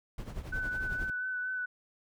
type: noise with tremolo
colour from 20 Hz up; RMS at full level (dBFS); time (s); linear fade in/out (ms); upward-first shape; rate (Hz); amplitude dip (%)
brown; -36; 0.18-1.1; 2; triangle; 11; 75
type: tone with vibrato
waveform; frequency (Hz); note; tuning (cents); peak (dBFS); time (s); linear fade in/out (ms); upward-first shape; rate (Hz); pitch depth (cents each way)
sine; 1501; F#6; +24; -32; 0.52-1.66; 10; sine; 4.3; 20
effects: none